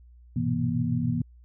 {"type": "tone cluster", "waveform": "sine", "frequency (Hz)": [101.3, 119, 125.9, 164.9, 239.4], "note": ["G#2", "A#2", "B2", "E3", "A#3"], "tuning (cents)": [-43, 36, 34, 1, 46], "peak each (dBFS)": [-34, -33, -29, -29, -28], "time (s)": [0.36, 1.22], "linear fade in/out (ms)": 5, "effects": ["added 60 Hz sine -49 dBFS peak until 1.44 s"]}